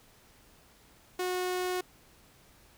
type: tone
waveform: sawtooth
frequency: 364.4 Hz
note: F#4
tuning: 26 cents flat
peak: -26 dBFS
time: 1.19-1.81 s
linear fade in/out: 5 ms
effects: pink hiss -60 dBFS RMS until 2.77 s